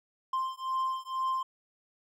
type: beating tone pair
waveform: triangle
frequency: 1046.5 / 1048.6 Hz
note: C6 / C6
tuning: 0 / +3 cents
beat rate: 2.1 Hz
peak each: -31 dBFS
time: 0.33-1.43 s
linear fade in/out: 5 ms
effects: none